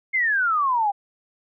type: exponential sweep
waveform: sine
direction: down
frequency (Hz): 2155 to 784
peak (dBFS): -18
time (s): 0.13-0.92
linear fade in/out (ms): 20
effects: none